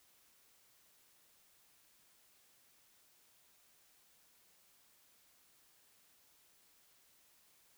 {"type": "silence", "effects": ["white hiss -69 dBFS RMS until 7.77 s"]}